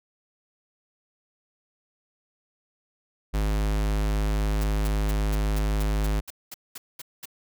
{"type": "tone", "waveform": "square", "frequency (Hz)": 51.91, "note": "G#1", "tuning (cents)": 0, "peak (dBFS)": -23, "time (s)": [3.33, 6.21], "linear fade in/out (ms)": 20}
{"type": "noise bursts", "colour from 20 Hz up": "white", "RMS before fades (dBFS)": -38, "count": 12, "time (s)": [4.61, 7.256], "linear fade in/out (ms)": 5, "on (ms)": 28, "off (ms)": 210}
{"effects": []}